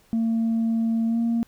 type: tone with pitch glide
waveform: sine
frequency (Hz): 227 to 232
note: A#3 to A#3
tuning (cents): -46 to -8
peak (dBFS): -18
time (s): 0.13-1.43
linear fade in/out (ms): 0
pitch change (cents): +38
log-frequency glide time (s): 1.07-1.19
effects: tanh soft clip ceiling -18 dBFS + pink hiss -59 dBFS RMS until 1.47 s